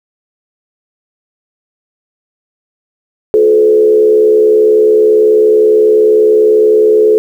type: tone with frequency modulation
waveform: sine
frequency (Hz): 429.5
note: A4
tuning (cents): -42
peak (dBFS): -4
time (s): 3.34-7.18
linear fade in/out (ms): 0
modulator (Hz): 72.8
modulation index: 0.62
effects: 7-bit